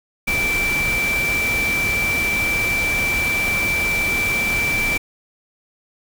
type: tone in noise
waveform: sine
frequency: 2335 Hz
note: D7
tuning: 11 cents flat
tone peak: -18 dBFS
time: 0.27-4.98 s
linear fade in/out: 10 ms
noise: pink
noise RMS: -26 dBFS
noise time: 0.27-4.98 s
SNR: +5 dB
effects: none